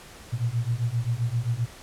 sine beating tone pair, 114.3 / 121.9 Hz, A#2 / B2, -34 / -22 cents, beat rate 7.6 Hz, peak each -27 / -26 dBFS, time 0.32-1.66 s, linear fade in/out 20 ms, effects pink hiss -46 dBFS RMS until 1.82 s + low-pass 11000 Hz 12 dB/octave

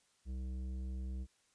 triangle tone with tanh clipping, 64.2 Hz, C2, 32 cents flat, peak -40 dBFS, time 0.25-1.27 s, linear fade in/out 50 ms, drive 15 dB, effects white hiss -73 dBFS RMS until 1.54 s + resampled to 22050 Hz

